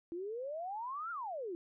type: exponential two-way sweep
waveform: sine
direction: up then down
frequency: 329.6 to 1423 to 329.6 Hz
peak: -38 dBFS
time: 0.12-1.55 s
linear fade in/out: 0 ms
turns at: 1.11 s
effects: none